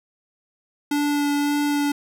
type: tone with vibrato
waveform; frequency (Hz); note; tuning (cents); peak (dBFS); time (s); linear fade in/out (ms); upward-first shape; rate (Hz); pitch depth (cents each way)
square; 289.8; D4; -23; -20; 0.91-1.92; 5; sine; 1.8; 10
effects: none